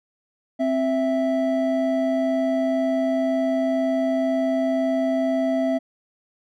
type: tone pair together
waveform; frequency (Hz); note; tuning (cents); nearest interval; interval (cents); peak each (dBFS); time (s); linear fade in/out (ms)
triangle; 262.7 / 659.3; C4 / E5; +7 / 0; octave + major third; 1593; -20 / -20; 0.59-5.79; 20
effects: none